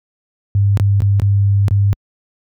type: tone with dropouts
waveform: sine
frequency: 100.1 Hz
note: G2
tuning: 37 cents sharp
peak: -9 dBFS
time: 0.55-1.93 s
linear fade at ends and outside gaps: 0 ms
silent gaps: 0.773-0.798 / 1.004-1.02 / 1.198-1.219 / 1.682-1.709 s
effects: high-pass 60 Hz 12 dB/octave